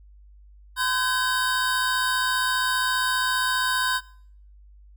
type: tone cluster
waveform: square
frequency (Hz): 1020 / 1530 / 1645 / 3741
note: C6 / G6 / G#6 / A#7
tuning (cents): -44 / -42 / -17 / +5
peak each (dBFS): -27 / -26 / -32 / -31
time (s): 0.76-4.01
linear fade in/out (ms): 50
effects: noise-tail reverb RT60 0.6 s tail -22 dB re dry + added 50 Hz sine -47 dBFS peak until 4.96 s